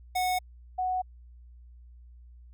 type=tone pair in turn; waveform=square / sine; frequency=734 / 739.5 Hz; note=F#5 / F#5; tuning=-14 / -1 cents; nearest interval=unison; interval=13 cents; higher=second; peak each=-26 dBFS; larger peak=neither; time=0.15-0.39 / 0.78-1.02 s; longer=neither; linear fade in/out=10 ms; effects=added 60 Hz sine -48 dBFS peak until 2.53 s